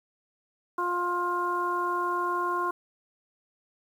harmonic tone, 352.9 Hz, F4, 18 cents sharp, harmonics 1 / 2 / 3 / 4, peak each -32 / -38 / -27 / -35 dBFS, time 0.78-2.71 s, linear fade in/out 5 ms, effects 9-bit

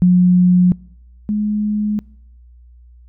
sine tone pair in turn, 180 / 210.1 Hz, F#3 / G#3, -47 / +20 cents, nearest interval minor third, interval 267 cents, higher second, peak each -7 / -15 dBFS, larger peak first, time 0.02-0.72 / 1.29-1.99 s, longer neither, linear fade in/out 0 ms, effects noise-tail reverb RT60 0.8 s tail -26 dB re dry + added 60 Hz sine -41 dBFS peak until 3.08 s

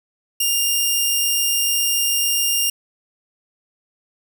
10% pulse tone, 2807 Hz, F7, 8 cents sharp, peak -8 dBFS, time 0.4-2.7 s, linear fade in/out 5 ms, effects none

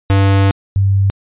square / sine tone pair in turn, 98 / 98 Hz, G2 / G2, 0 / 0 cents, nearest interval unison, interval 0 cents, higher neither, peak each -9 dBFS, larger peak neither, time 0.1-0.51 / 0.76-1.1 s, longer first, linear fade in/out 0 ms, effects resampled to 8000 Hz

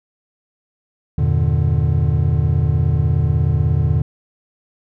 triangle chord, E half-diminished seventh, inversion none, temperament just, 82.41 / 98.89 / 118.67 / 148.33 Hz, E2 / G2 / Bb2 / D3, 0 / +16 / +31 / +18 cents, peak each -16 / -21 / -17 / -16 dBFS, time 1.18-4.02 s, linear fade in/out 5 ms, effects none

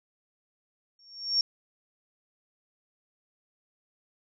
sine tone with exponential growth, 5510 Hz, F8, 24 cents flat, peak -19 dBFS, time 0.99-1.41 s, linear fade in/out 2 ms, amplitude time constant 90 ms, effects none

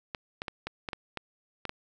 clicks, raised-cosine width 0.3 ms, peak -18 dBFS, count 9, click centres 0.148 / 0.419 / 0.482 / 0.67 / 0.888 / 0.932 / 1.173 / 1.653 / 1.694 s, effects none

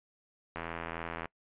click train, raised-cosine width 0.5 ms, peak -22 dBFS, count 59, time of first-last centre 0.56-1.256 s, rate 83.3 Hz, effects noise-tail reverb RT60 0.1 s tail -24 dB re dry + resampled to 8000 Hz

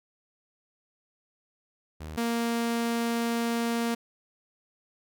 sawtooth tone pair in turn, 77.78 / 233.1 Hz, D#2 / A#3, 0 / 0 cents, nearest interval octave + perfect fifth, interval 1900 cents, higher second, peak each -33 / -22 dBFS, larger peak second, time 2-2.17 / 2.17-3.95 s, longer second, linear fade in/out 10 ms, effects none

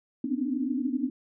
sine tone cluster, 244.1 / 254.1 / 265.2 / 292.8 / 305.4 Hz, B3 / B3 / C4 / D4 / D#4, -20 / +49 / +23 / -5 / -32 cents, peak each -32 / -33 / -31 / -33 / -36 dBFS, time 0.24-1.1 s, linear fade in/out 5 ms, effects none

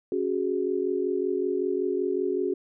sine chord, C# suspended fourth, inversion none, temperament equal, 277.2 / 370 / 415.3 Hz, C#4 / F#4 / G#4, 0 / 0 / 0 cents, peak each -32 / -26 / -29 dBFS, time 0.12-2.54 s, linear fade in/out 2 ms, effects none

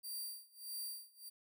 5% pulse tone with tremolo, 4709 Hz, D8, 4 cents sharp, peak -34 dBFS, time 0.03-1.3 s, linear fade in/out 20 ms, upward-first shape sine, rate 1.6 Hz, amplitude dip 95%, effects none

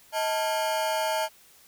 40% pulse ring-modulated tone, 760 Hz, F#5, 46 cents sharp, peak -21 dBFS, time 0.12-1.29 s, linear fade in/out 50 ms, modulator 127 Hz, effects white hiss -56 dBFS RMS until 1.67 s

